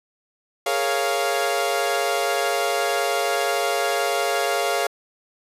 sawtooth chord, Bb minor seventh, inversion third, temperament equal with one note detuned, 415.3 / 466.2 / 554.4 / 696.4 Hz, Ab4 / Bb4 / Db5 / F5, 0 / 0 / 0 / -5 cents, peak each -23 / -25 / -22 / -20 dBFS, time 0.66-4.87 s, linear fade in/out 5 ms, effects resampled to 32000 Hz

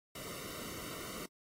pink noise with comb filter, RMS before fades -45 dBFS, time 0.15-1.26 s, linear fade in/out 5 ms, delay 1.2 ms, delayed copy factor -0.85, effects AAC 48 kbps

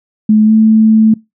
sine tone with pitch glide, 215 to 219.4 Hz, A3 to A3, -40 to -5 cents, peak -4 dBFS, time 0.29-1.14 s, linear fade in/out 5 ms, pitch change +35 cents, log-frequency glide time 0.45-0.52 s, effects noise-tail reverb RT60 0.2 s tail -22 dB re dry

